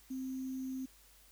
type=tone with sample-and-hold; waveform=sine; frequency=261.6 Hz; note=C4; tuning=in tune; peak=-37 dBFS; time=0.1-0.86 s; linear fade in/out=10 ms; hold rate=6300 Hz; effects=added 50 Hz sine -65 dBFS peak until 1.31 s + white hiss -63 dBFS RMS until 1.31 s